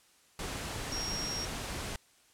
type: tone in noise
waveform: sine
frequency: 5588 Hz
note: F8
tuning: in tune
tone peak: -35 dBFS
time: 0.92-1.45 s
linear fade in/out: 2 ms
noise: pink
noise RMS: -38 dBFS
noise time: 0.39-1.96 s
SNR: 0 dB
effects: white hiss -64 dBFS RMS until 2.33 s + low-pass 10000 Hz 12 dB/octave

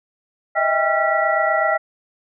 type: tone cluster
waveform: sine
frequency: 625 / 653 / 795 / 1366 / 1947 Hz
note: D#5 / E5 / G5 / F6 / B6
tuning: +8 / -17 / +24 / -39 / -25 cents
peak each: -22 dBFS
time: 0.55-1.78 s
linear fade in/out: 20 ms
effects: none

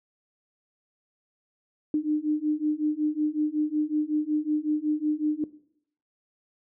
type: beating tone pair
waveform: sine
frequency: 300.3 / 305.7 Hz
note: D4 / D#4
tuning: +39 / -30 cents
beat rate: 5.4 Hz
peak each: -26 dBFS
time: 1.94-5.44 s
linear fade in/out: 2 ms
effects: noise-tail reverb RT60 0.7 s tail -19 dB re dry

